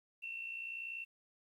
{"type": "tone with amplitude modulation", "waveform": "sine", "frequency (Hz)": 2700, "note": "E7", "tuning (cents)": 41, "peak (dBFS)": -38, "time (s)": [0.22, 1.05], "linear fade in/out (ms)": 20, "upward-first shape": "sine", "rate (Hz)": 60.3, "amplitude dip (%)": 60, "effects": ["12-bit"]}